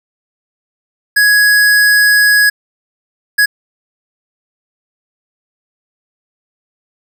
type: tone bursts at uneven times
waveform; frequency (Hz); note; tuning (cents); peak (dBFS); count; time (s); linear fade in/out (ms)
square; 1670; G#6; +9; -7; 2; 1.16-2.5 / 3.38-3.46; 10
effects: none

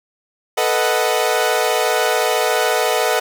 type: chord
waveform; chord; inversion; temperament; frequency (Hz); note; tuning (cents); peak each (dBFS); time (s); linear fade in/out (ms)
sawtooth; B dominant seventh; third; equal; 440 / 493.9 / 622.3 / 740; A4 / B4 / D#5 / F#5; 0 / 0 / 0 / 0; -17; 0.57-3.2; 10
effects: none

